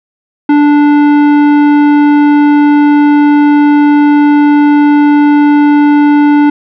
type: tone with tanh clipping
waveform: sine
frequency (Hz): 292.8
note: D4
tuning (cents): -5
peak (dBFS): -5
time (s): 0.49-6.5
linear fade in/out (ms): 5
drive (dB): 14
effects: none